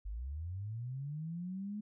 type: linear sweep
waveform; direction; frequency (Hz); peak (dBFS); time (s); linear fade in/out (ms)
sine; up; 46.25 to 213.2; -38; 0.05-1.81; 10
effects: none